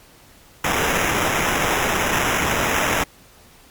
violet noise with sample-and-hold, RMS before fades -20 dBFS, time 0.64-3.04 s, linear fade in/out 5 ms, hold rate 4410 Hz, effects pink hiss -49 dBFS RMS until 3.7 s + MP3 96 kbps

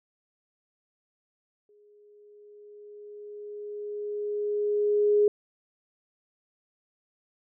sine tone with exponential growth, 415.3 Hz, G#4, in tune, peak -17 dBFS, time 1.69-5.28 s, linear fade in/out 2 ms, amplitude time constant 780 ms, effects none

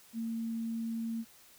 sine tone, 227.6 Hz, A#3, 41 cents flat, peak -33 dBFS, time 0.13-1.25 s, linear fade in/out 50 ms, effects white hiss -59 dBFS RMS until 1.58 s

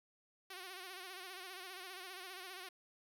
5% pulse tone with vibrato, 370.9 Hz, F#4, 4 cents sharp, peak -36 dBFS, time 0.5-2.69 s, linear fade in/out 5 ms, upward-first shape sine, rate 15 Hz, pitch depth 78 cents each way, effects none

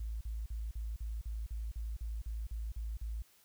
sine tone bursts, 55 Hz, A1, in tune, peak -36 dBFS, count 13, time 0-3.222 s, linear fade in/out 5 ms, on 210 ms, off 41 ms, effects white hiss -66 dBFS RMS until 3.44 s

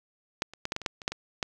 clicks, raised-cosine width 0.2 ms, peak -10 / -27 / -14 / -12 / -13 / -23 / -9 / -25 / -9 / -18 / -11 dBFS, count 11, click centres 0.421 / 0.536 / 0.654 / 0.721 / 0.764 / 0.817 / 0.862 / 1.018 / 1.079 / 1.12 / 1.428 s, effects none

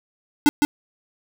square tone with echo, 293.7 Hz, D4, in tune, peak -11 dBFS, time 0.46-0.49 s, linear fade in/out 0 ms, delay 160 ms, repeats 1, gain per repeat -4 dB, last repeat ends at 0.65 s, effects none

